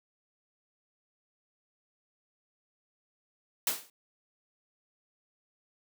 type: noise with exponential decay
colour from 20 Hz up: white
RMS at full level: -25 dBFS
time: 3.67-3.9 s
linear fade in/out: 2 ms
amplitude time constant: 50 ms
effects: high-pass 200 Hz 12 dB/octave